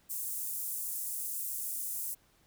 pink high-pass noise, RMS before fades -37 dBFS, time 0.09-2.15 s, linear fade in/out 20 ms, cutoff 8800 Hz, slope 24 dB/octave, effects pink hiss -67 dBFS RMS until 2.46 s

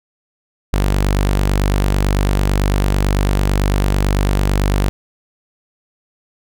sawtooth tone, 49 Hz, G1, in tune, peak -9 dBFS, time 0.73-4.89 s, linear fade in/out 0 ms, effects none

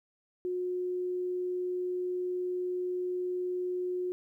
sine tone, 361.9 Hz, F#4, 38 cents flat, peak -30 dBFS, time 0.45-4.12 s, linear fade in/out 0 ms, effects 12-bit

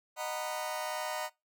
sawtooth chord, B major seventh, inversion first, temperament just, 617.4 / 740.8 / 926 / 987.8 Hz, D#5 / F#5 / A#5 / B5, -14 / +2 / -12 / 0 cents, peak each -34 / -36 / -37 / -38 dBFS, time 0.16-1.3 s, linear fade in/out 50 ms, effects noise-tail reverb RT60 0.2 s tail -21 dB re dry

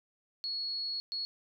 sine tone bursts at uneven times, 4348 Hz, C#8, 34 cents flat, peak -33 dBFS, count 2, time 0.44-1 / 1.12-1.25 s, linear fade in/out 0 ms, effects none

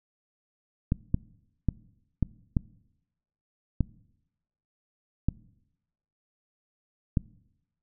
clicks, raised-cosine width 5 ms, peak -11 dBFS, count 8, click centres 0.921 / 1.144 / 1.687 / 2.227 / 2.568 / 3.807 / 5.286 / 7.172 s, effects noise-tail reverb RT60 0.9 s tail -22 dB re dry

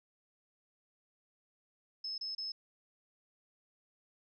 sine tone bursts, 5200 Hz, E8, 24 cents flat, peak -37 dBFS, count 3, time 2.04-2.52 s, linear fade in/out 5 ms, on 140 ms, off 30 ms, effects none

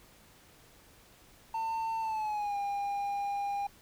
triangle tone with pitch glide, 899 to 805.6 Hz, A5 to G5, +37 to +47 cents, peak -29 dBFS, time 1.54-3.67 s, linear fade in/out 5 ms, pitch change -190 cents, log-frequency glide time 2-2.57 s, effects pink hiss -59 dBFS RMS until 3.81 s

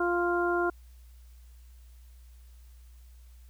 harmonic tone, 349.2 Hz, F4, in tune, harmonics 1 / 2 / 3 / 4, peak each -27 / -32 / -34 / -31 dBFS, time 0-0.7 s, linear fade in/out 5 ms, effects added 60 Hz sine -49 dBFS peak until 3.49 s + white hiss -66 dBFS RMS until 3.49 s

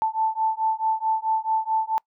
sine beating tone pair, 880 / 884.6 Hz, A5 / A5, 0 / +9 cents, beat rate 4.6 Hz, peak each -24 dBFS, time 0.02-1.98 s, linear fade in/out 0 ms, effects noise-tail reverb RT60 0.1 s tail -26 dB re dry

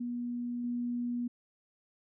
sine tone with level steps, 241.6 Hz, B3, 38 cents flat, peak -33 / -31 dBFS, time 0-1.28 s, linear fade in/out 10 ms, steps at 0.64 s, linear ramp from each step 2 ms, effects none

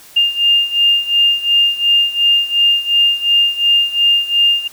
sine beating tone pair, 2808 / 2810.8 Hz, F7 / F7, +9 / +10 cents, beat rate 2.8 Hz, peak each -12 / -15 dBFS, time 0.16-4.68 s, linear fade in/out 10 ms, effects white hiss -41 dBFS RMS until 4.72 s

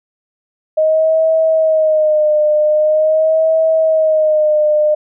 sine tone with vibrato, 623 Hz, D#5, 2 cents sharp, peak -9 dBFS, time 0.77-4.95 s, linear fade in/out 10 ms, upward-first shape sine, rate 0.44 Hz, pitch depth 53 cents each way, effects none

